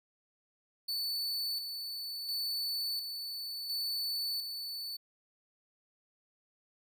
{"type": "tone with tremolo", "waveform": "45% pulse", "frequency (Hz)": 4483, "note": "C#8", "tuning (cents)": 19, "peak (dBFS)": -32, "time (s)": [0.88, 4.97], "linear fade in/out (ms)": 10, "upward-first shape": "square", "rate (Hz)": 0.71, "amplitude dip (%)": 45, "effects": []}